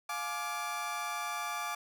30% pulse chord, D diminished, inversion first, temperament just, 704.8 / 845.8 / 1174.7 Hz, F5 / Ab5 / D6, +16 / +31 / 0 cents, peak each -39 / -38 / -34 dBFS, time 0.09-1.75 s, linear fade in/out 5 ms, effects none

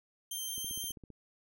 10% pulse tone with vibrato, 3146 Hz, G7, 6 cents sharp, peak -29 dBFS, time 0.31-0.92 s, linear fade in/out 5 ms, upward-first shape sine, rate 6.1 Hz, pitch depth 9 cents each way
click train, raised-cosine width 3 ms, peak -37 dBFS, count 9, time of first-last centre 0.58-1.103 s, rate 15.3 Hz
effects none

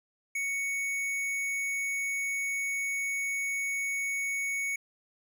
sine tone with hard clipping, 2224 Hz, C#7, 5 cents sharp, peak -31 dBFS, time 0.35-4.76 s, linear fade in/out 5 ms, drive 12 dB, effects none

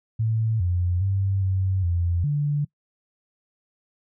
sine tone with pitch steps, 111.3 / 88.8 / 97.3 / 94.8 / 86.5 / 145.9 Hz, A2 / F2 / G2 / F#2 / F2 / D3, +20 / +29 / -12 / +43 / -16 / -11 cents, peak -20 dBFS, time 0.19-2.65 s, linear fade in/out 10 ms, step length 410 ms, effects noise-tail reverb RT60 0.1 s tail -23 dB re dry

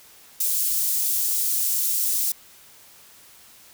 white high-pass noise, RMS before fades -23 dBFS, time 0.4-2.32 s, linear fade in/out 5 ms, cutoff 7200 Hz, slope 12 dB/octave, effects white hiss -50 dBFS RMS until 3.73 s

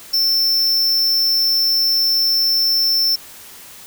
square tone, 5360 Hz, E8, 28 cents sharp, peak -14 dBFS, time 0.13-3.16 s, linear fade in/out 10 ms, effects white hiss -39 dBFS RMS until 3.86 s

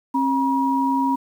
sine tone pair together, 268.8 / 958 Hz, C4 / A#5, +47 / +47 cents, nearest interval octave + minor seventh, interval 2200 cents, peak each -20 dBFS, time 0.14-1.16 s, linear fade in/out 10 ms, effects 8-bit

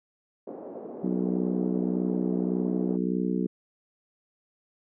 white band-pass noise, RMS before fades -40 dBFS, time 0.47-2.97 s, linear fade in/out 5 ms, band 230 to 570 Hz, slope 24 dB/octave
harmonic tone, 61.74 Hz, B1, in tune, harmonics 3 / 4 / 5 / 6 / 7, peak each -28 / -30 / -32 / -34 / -35 dBFS, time 1.03-3.47 s, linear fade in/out 10 ms
effects none

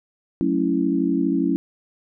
sine chord, F# minor seventh, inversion none, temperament equal, 185 / 220 / 277.2 / 329.6 Hz, F#3 / A3 / C#4 / E4, 0 / 0 / 0 / 0 cents, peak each -25 / -27 / -21 / -23 dBFS, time 0.41-1.56 s, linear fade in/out 0 ms, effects none

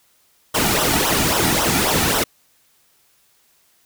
pink noise with flanger, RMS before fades -18 dBFS, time 0.54-2.24 s, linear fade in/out 10 ms, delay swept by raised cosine 0.43 to 1.93 ms, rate 3.7 Hz, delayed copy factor -0.8, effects white hiss -59 dBFS RMS until 3.85 s

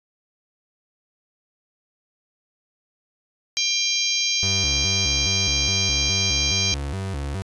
harmonic tone, 796 Hz, G5, 26 cents sharp, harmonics 3 / 4 / 5 / 6 / 7 / 8, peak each -27 / -27 / -27 / -27 / -27 / -27 dBFS, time 3.57-6.74 s, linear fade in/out 0 ms
35% pulse tone with vibrato, 82.41 Hz, E2, in tune, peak -24 dBFS, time 4.43-7.42 s, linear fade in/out 0 ms, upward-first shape square, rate 2.4 Hz, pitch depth 270 cents each way
effects resampled to 24000 Hz

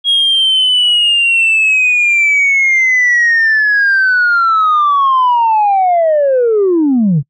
sine linear sweep, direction down, 3300 to 130 Hz, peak -6 dBFS, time 0.04-7.23 s, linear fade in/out 50 ms, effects noise-tail reverb RT60 0.1 s tail -25 dB re dry + tanh soft clip ceiling -5 dBFS

